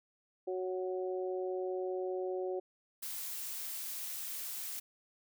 harmonic tone, 185 Hz, F#3, in tune, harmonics 2 / 3 / 4, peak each -35 / -41 / -45 dBFS, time 0.47-2.6 s, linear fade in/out 10 ms
blue noise, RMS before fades -41 dBFS, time 3.02-4.8 s, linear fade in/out 10 ms
effects none

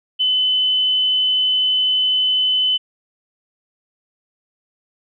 sine tone, 3024 Hz, F#7, 37 cents sharp, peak -14 dBFS, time 0.19-2.78 s, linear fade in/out 20 ms, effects none

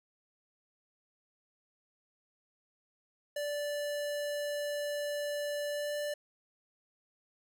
square tone with pitch glide, 584 to 588.4 Hz, D5 to D5, -10 to +3 cents, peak -34 dBFS, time 3.36-6.14 s, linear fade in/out 5 ms, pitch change +13 cents, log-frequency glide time 5.7-5.96 s, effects none

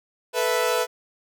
sawtooth chord, A suspended second, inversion none, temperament equal, 440 / 493.9 / 659.3 Hz, A4 / B4 / E5, 0 / 0 / 0 cents, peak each -23 / -19 / -23 dBFS, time 0.33-0.87 s, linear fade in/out 50 ms, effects none

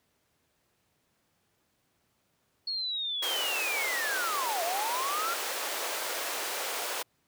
sine linear two-way sweep, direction down then up, 4367 to 651 to 1401 Hz, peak -30 dBFS, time 2.67-5.34 s, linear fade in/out 5 ms, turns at 4.63 s
pink high-pass noise, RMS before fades -34 dBFS, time 3.22-7.03 s, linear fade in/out 10 ms, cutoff 440 Hz, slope 24 dB/octave
effects pink hiss -73 dBFS RMS until 7.27 s + high-pass 80 Hz 12 dB/octave

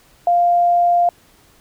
sine tone, 698.5 Hz, F5, in tune, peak -11 dBFS, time 0.27-1.09 s, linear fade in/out 2 ms, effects pink hiss -52 dBFS RMS until 1.6 s

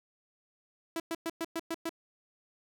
sawtooth tone bursts, 330.2 Hz, E4, 3 cents sharp, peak -28 dBFS, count 7, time 0.96-1.893 s, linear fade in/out 2 ms, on 39 ms, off 110 ms, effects none

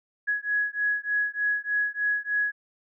sine beating tone pair, 1673 / 1676.3 Hz, G#6 / G#6, +12 / +16 cents, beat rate 3.3 Hz, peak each -27 dBFS, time 0.27-2.52 s, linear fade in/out 20 ms, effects none

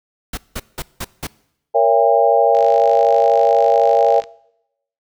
pink noise bursts, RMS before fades -25 dBFS, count 5, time 0.33-1.27 s, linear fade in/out 5 ms, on 44 ms, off 180 ms
sine chord, A# diminished seventh, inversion none, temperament just, 466.2 / 559.4 / 671.3 / 805.5 Hz, A#4 / C#5 / E5 / G5, 0 / +16 / +31 / +47 cents, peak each -16 dBFS, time 1.74-4.21 s, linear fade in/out 20 ms
click train, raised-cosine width 0.2 ms, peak -17 dBFS, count 89, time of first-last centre 2.55-4.239 s, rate 52.1 Hz
effects noise-tail reverb RT60 0.8 s tail -22 dB re dry

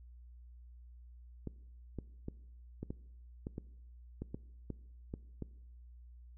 clicks, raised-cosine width 3 ms, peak -27 dBFS, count 12, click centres 1.473 / 1.987 / 2.284 / 2.83 / 2.905 / 3.469 / 3.581 / 4.22 / 4.345 / 4.703 / 5.139 / 5.423 s, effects noise-tail reverb RT60 0.9 s tail -21 dB re dry + added 60 Hz sine -52 dBFS peak until 6.37 s

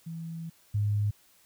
sine tone pair in turn, 164.6 / 103.69 Hz, E3 / G#2, -2 / -2 cents, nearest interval minor sixth, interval 800 cents, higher first, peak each -35 / -24 dBFS, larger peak second, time 0.06-0.5 / 0.74-1.11 s, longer first, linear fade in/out 10 ms, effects white hiss -62 dBFS RMS until 1.45 s

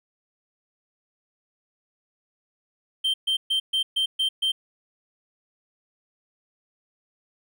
triangle tone bursts, 3135 Hz, G7, 1 cent flat, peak -19 dBFS, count 7, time 3.04-4.52 s, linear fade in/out 10 ms, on 100 ms, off 130 ms, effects none

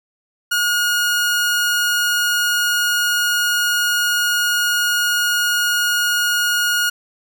sawtooth tone, 1437 Hz, F6, 49 cents sharp, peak -12 dBFS, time 0.51-6.9 s, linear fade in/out 10 ms, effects none

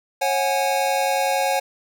square chord, C# suspended fourth, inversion none, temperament equal with one note detuned, 544.2 / 740 / 830.6 Hz, C#5 / F#5 / G#5, -32 / 0 / 0 cents, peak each -24 dBFS, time 0.21-1.6 s, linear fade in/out 10 ms, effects none

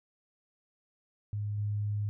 sine tone with level steps, 103.83 Hz, G#2, in tune, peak -31 / -29 dBFS, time 1.33-2.09 s, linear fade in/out 0 ms, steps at 1.58 s, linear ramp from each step 2 ms, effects none

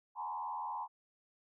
sine tone with frequency modulation, 932 Hz, A#5, 1 cent flat, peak -37 dBFS, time 0.15-0.88 s, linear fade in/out 50 ms, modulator 82.4 Hz, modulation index 1.4, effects none

